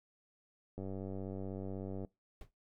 click train, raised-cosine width 2 ms, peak -30 dBFS, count 123, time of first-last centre 0.78-2.048 s, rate 96.2 Hz
brown noise with exponential decay, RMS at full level -42 dBFS, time 2.41-2.51 s, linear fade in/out 2 ms, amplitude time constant 21 ms
effects noise-tail reverb RT60 0.2 s tail -22 dB re dry

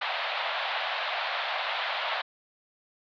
pink band-pass noise, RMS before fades -31 dBFS, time 0.01-2.22 s, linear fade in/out 10 ms, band 610 to 4000 Hz, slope 48 dB/octave, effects none

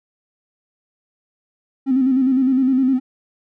triangle tone with vibrato, 261.6 Hz, C4, in tune, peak -9 dBFS, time 1.86-3 s, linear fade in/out 50 ms, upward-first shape square, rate 9.8 Hz, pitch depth 51 cents each way, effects tanh soft clip ceiling -11 dBFS

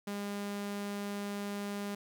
sawtooth tone, 202.8 Hz, G#3, 41 cents flat, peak -32 dBFS, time 0.07-1.95 s, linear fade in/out 5 ms, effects 11-bit

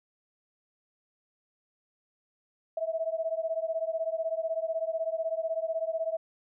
sine beating tone pair, 644 / 660 Hz, E5 / E5, -41 / +2 cents, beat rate 16 Hz, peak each -31 / -32 dBFS, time 2.77-6.17 s, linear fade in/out 5 ms, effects none

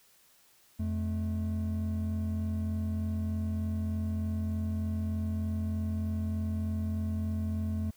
triangle tone pair together, 86.6 / 216.5 Hz, F2 / A3, -14 / -28 cents, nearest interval octave + major third, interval 1586 cents, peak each -29 / -32 dBFS, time 0.79-7.91 s, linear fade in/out 10 ms, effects white hiss -63 dBFS RMS until 7.96 s

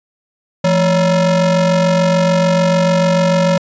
square ring-modulated tone, 193.7 Hz, G3, 20 cents flat, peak -8 dBFS, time 0.64-3.58 s, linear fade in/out 5 ms, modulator 364 Hz, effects resampled to 16000 Hz

